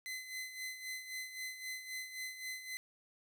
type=tone with tremolo; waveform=sawtooth; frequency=2037 Hz; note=C7; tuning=47 cents flat; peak=-36 dBFS; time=0.06-2.77 s; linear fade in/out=0 ms; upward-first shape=sine; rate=3.8 Hz; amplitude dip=65%; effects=none